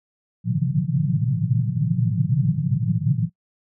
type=band-pass noise; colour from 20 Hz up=pink; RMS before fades=-21 dBFS; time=0.44-3.3 s; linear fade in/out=50 ms; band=110 to 180 Hz; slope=96 dB/octave; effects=noise-tail reverb RT60 0.1 s tail -21 dB re dry